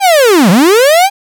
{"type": "linear two-way sweep", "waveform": "45% pulse", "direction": "down then up", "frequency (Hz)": [817, 162.8, 817], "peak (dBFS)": -4, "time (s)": [0, 1.1], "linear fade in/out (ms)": 50, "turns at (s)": 0.5, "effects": []}